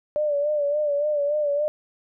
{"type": "tone with vibrato", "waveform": "sine", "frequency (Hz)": 587.3, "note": "D5", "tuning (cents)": 0, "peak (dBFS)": -20, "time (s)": [0.16, 1.68], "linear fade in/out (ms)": 0, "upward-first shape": "sine", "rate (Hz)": 3.5, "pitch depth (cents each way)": 55, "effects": []}